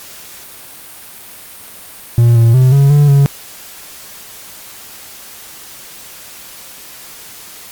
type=tone with pitch steps; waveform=triangle; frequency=118.2 / 115.5 / 128.9 / 139.3 / 145.5 / 140 Hz; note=A#2 / A#2 / C3 / C#3 / D3 / C#3; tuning=+24 / -16 / -26 / +9 / -16 / +18 cents; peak=-3 dBFS; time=2.18-3.26 s; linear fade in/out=0 ms; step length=180 ms; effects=white hiss -34 dBFS RMS until 7.71 s + Opus 48 kbps